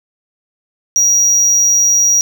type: tone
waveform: triangle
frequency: 5750 Hz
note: F8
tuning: 50 cents sharp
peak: -7 dBFS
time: 0.96-2.21 s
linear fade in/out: 0 ms
effects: none